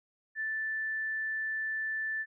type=tone; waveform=sine; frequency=1760 Hz; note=A6; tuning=in tune; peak=-31 dBFS; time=0.35-2.26 s; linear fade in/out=50 ms; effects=none